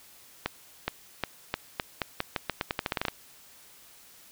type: accelerating click train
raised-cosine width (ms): 0.3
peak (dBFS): -11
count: 18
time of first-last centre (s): 0.46-3.083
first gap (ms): 420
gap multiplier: 0.85
effects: white hiss -54 dBFS RMS until 4.31 s